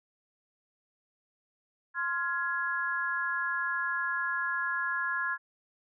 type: chord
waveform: sine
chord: F minor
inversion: second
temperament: just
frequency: 1047.7 / 1396.9 / 1676.3 Hz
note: C6 / F6 / Ab6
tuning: +2 / 0 / +16 cents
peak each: -35 / -34 / -31 dBFS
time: 1.94-5.38 s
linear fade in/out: 50 ms
effects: none